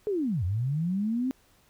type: linear two-way sweep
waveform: sine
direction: down then up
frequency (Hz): 436.1 to 84 to 266.6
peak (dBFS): -25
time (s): 0.07-1.31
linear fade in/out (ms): 0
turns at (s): 0.44
effects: pink hiss -63 dBFS RMS until 1.69 s